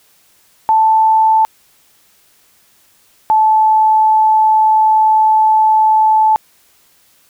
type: tone pair in turn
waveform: sine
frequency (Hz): 880 / 870.4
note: A5 / A5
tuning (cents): 0 / -19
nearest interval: unison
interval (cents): 19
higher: first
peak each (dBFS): -7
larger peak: neither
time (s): 0.69-1.45 / 3.3-6.36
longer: second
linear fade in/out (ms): 0
effects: white hiss -52 dBFS RMS until 7.29 s